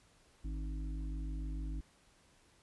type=harmonic tone with a mistuned harmonic; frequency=52.3 Hz; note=G#1; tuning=13 cents sharp; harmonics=1 / 3 / 5 / 6; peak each=-37 / -49 / -50 / -52 dBFS; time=0.44-1.81 s; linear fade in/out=10 ms; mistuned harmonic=5; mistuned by=+36 cents; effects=pink hiss -67 dBFS RMS until 2.62 s + resampled to 24000 Hz